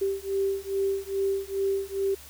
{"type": "beating tone pair", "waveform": "sine", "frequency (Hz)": [390, 392.4], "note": ["G4", "G4"], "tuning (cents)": [-9, 2], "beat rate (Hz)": 2.4, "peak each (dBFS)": -28, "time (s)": [0.01, 2.15], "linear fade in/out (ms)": 10, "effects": ["added 71 Hz sine -51 dBFS peak until 2.29 s", "white hiss -48 dBFS RMS until 2.29 s"]}